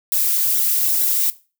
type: noise with flanger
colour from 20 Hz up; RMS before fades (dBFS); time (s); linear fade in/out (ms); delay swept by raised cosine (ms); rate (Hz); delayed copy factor
violet; -18; 0.12-1.3; 0; 0.53 to 4.23; 2.2; +0.75
effects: noise-tail reverb RT60 0.3 s tail -17 dB re dry